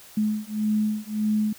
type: beating tone pair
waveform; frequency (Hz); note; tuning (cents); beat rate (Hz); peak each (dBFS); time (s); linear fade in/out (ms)
sine; 212.5 / 214.2; G#3 / A3; +40 / -46; 1.7; -25; 0.17-1.53; 5
effects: white hiss -48 dBFS RMS until 1.58 s